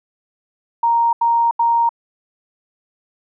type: tone bursts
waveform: sine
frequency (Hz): 932.3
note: A#5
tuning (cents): 0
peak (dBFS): -12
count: 3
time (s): 0.83-1.892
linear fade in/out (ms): 5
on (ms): 300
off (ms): 81
effects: none